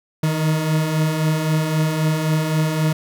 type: beating tone pair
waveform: 40% pulse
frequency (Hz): 153.4 / 157.2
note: D#3 / D#3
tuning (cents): -24 / +18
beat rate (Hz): 3.8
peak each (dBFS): -24 / -17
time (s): 0.23-2.93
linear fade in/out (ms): 5
effects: none